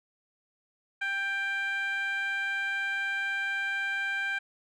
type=tone with band-pass filter; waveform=15% pulse; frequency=789 Hz; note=G5; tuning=11 cents sharp; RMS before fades=-31 dBFS; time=1.01-4.39 s; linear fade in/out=10 ms; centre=1800 Hz; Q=3.7; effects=none